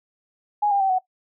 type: tone with pitch steps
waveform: sine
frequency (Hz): 830.6 / 800.5 / 771.4 / 743.4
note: G#5 / G5 / G5 / F#5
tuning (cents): 0 / +36 / -28 / +8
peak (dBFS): -17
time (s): 0.62-0.988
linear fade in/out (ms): 10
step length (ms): 92
effects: noise-tail reverb RT60 0.1 s tail -18 dB re dry